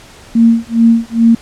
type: tone with tremolo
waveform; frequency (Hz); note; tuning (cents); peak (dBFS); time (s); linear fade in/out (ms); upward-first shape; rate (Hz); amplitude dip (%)
sine; 229.8; A#3; -25; -3; 0.35-1.35; 5; sine; 2.4; 100
effects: pink hiss -38 dBFS RMS until 1.41 s + low-pass 9000 Hz 12 dB/octave